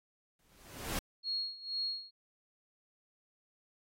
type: noise with exponential growth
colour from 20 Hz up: pink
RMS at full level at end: -34 dBFS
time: 0.39-0.99 s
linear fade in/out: 2 ms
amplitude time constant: 130 ms
type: tone with tremolo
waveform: sine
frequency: 4299 Hz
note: C8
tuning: 46 cents sharp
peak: -32 dBFS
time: 1.23-2.11 s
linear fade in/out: 50 ms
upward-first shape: sine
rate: 2.1 Hz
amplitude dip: 85%
effects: AAC 48 kbps